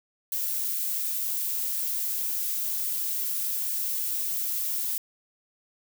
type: noise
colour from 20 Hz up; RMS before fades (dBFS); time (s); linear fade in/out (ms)
violet; -29; 0.32-4.98; 2
effects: none